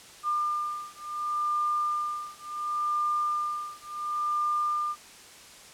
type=beating tone pair; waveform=sine; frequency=1200 / 1200.7 Hz; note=D6 / D6; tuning=+37 / +38 cents; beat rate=0.7 Hz; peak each=-30 dBFS; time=0.23-4.96 s; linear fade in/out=50 ms; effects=white hiss -49 dBFS RMS until 5.73 s + low-pass 9000 Hz 12 dB/octave